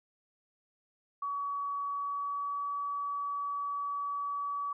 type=tone with pitch glide; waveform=sine; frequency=1133 to 1141.5 Hz; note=C#6 to D6; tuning=+37 to -50 cents; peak=-32 dBFS; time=1.22-4.73 s; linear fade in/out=5 ms; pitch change=+13 cents; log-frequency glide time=1.87-2.7 s; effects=none